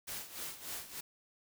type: noise with tremolo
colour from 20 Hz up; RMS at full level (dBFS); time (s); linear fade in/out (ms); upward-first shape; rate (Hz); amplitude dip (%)
white; -41; 0.07-1.01; 10; sine; 3.4; 75
effects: none